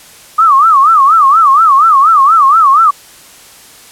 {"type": "tone with vibrato", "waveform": "sine", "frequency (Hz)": 1200, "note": "D6", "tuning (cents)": 37, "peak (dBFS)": -3, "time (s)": [0.38, 2.91], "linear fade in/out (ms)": 10, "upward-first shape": "sine", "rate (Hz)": 4.2, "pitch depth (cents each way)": 200, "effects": ["white hiss -37 dBFS RMS until 3.91 s", "low-pass 12000 Hz 12 dB/octave"]}